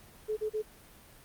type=tone bursts; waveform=sine; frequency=430 Hz; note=A4; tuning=40 cents flat; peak=-29 dBFS; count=3; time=0.28-0.625 s; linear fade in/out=20 ms; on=91 ms; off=36 ms; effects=pink hiss -55 dBFS RMS until 1.24 s + Opus 32 kbps